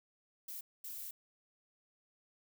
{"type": "noise bursts at uneven times", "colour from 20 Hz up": "violet", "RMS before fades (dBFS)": -45, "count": 2, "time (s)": [[0.48, 0.61], [0.84, 1.11]], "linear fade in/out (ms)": 5, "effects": []}